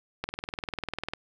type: click train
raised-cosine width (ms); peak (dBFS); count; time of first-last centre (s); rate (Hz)
0.3; -15; 19; 0.24-1.136; 20.1
effects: none